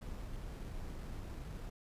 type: noise with sample-and-hold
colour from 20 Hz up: brown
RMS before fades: -44 dBFS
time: 0.01-1.7 s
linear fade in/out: 10 ms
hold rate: 6300 Hz
effects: resampled to 32000 Hz